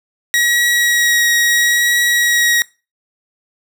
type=tone with vibrato; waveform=sawtooth; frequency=1906 Hz; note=A#6; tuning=38 cents sharp; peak=-8 dBFS; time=0.34-2.62 s; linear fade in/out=0 ms; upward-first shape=triangle; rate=0.75 Hz; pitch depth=12 cents each way; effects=noise-tail reverb RT60 0.3 s tail -22 dB re dry